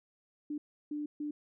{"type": "tone bursts at uneven times", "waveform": "sine", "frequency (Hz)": 296.6, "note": "D4", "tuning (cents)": 17, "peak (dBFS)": -34, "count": 3, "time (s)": [[0.5, 0.58], [0.91, 1.06], [1.2, 1.31]], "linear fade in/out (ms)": 5, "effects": []}